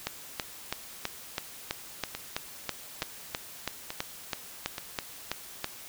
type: two click trains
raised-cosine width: 0.2 ms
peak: -12 / -17 dBFS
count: 18 / 4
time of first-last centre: 0.07-5.644 / 2.15-4.782 s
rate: 3.05 / 1.14 Hz
effects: white hiss -46 dBFS RMS until 5.88 s